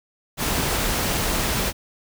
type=noise; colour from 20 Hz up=pink; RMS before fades=-23 dBFS; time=0.37-1.73 s; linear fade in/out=50 ms; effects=none